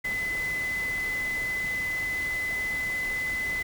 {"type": "tone in noise", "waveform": "sine", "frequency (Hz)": 2019, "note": "B6", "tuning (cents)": 38, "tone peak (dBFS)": -27, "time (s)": [0.04, 3.63], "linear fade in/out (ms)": 10, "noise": "pink", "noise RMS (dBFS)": -40, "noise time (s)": [0.04, 3.63], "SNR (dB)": 10, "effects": []}